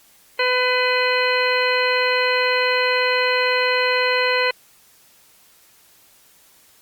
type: harmonic tone with a mistuned harmonic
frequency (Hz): 502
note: B4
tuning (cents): +28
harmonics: 1 / 2 / 3 / 4 / 5 / 6 / 8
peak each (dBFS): -21 / -24 / -25 / -23 / -24 / -29 / -27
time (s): 0.39-4.51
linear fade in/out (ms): 5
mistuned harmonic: 8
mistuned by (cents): +61
effects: white hiss -53 dBFS RMS until 6.81 s + Opus 48 kbps